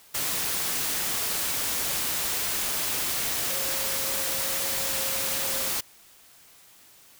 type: tone in noise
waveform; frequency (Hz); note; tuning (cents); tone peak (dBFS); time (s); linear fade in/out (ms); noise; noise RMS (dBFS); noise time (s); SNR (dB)
sine; 539; C#5; -49; -39; 3.5-5.7; 10; white; -28; 0.14-5.81; -14
effects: white hiss -54 dBFS RMS until 7.19 s